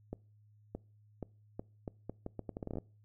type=accelerating click train; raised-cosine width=2 ms; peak=-26 dBFS; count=17; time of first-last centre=0.13-2.784 s; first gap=620 ms; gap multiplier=0.77; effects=noise-tail reverb RT60 0.4 s tail -24 dB re dry + added 105 Hz sine -61 dBFS peak until 3.04 s